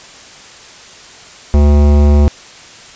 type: tone with hard clipping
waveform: sine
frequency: 72.8 Hz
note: D2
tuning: 15 cents flat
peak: -7 dBFS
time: 1.54-2.28 s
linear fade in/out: 0 ms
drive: 17 dB
effects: white hiss -36 dBFS RMS until 2.95 s + resampled to 16000 Hz